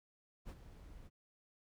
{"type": "noise with ADSR envelope", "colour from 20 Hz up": "brown", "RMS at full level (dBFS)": -44, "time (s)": [0.45, 1.1], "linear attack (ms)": 43, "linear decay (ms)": 48, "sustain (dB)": -11, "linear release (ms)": 36, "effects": []}